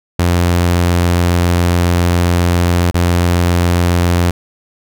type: tone with dropouts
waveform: sawtooth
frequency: 87.31 Hz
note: F2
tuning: in tune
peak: -6 dBFS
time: 0.19-4.31 s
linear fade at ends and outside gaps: 5 ms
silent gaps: 2.911-2.943 s
effects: none

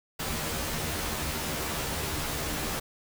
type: noise with comb filter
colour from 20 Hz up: pink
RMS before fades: -32 dBFS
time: 0.19-2.8 s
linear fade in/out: 10 ms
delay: 13 ms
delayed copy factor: +0.95
effects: none

